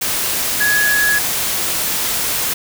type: tone in noise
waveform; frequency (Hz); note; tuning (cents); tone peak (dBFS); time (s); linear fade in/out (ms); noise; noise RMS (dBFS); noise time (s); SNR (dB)
sine; 1679; G#6; +18; -13; 0.6-1.19; 10; white; -19; 0.01-2.54; +3
effects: none